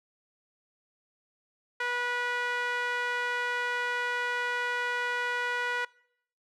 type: tone with band-pass filter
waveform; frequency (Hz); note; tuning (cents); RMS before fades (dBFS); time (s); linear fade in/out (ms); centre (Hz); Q
sawtooth; 487.7; B4; -22; -31; 1.8-5.85; 5; 1700; 2.2
effects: noise-tail reverb RT60 0.7 s tail -24 dB re dry